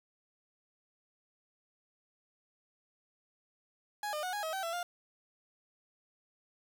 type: tone with pitch steps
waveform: 30% pulse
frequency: 832 / 605 / 733 / 827 / 638 / 769 / 670 / 703 Hz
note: G#5 / D#5 / F#5 / G#5 / D#5 / G5 / E5 / F5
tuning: +3 / -49 / -16 / -8 / +43 / -33 / +28 / +11 cents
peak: -32 dBFS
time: 4.03-4.83 s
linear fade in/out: 2 ms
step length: 100 ms
effects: 11-bit